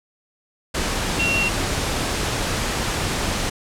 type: tone in noise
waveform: sine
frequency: 2740 Hz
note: F7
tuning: 34 cents flat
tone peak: -19 dBFS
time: 1.19-1.49 s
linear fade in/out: 10 ms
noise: pink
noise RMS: -23 dBFS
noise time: 0.74-3.5 s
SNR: +1 dB
effects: low-pass 9000 Hz 12 dB/octave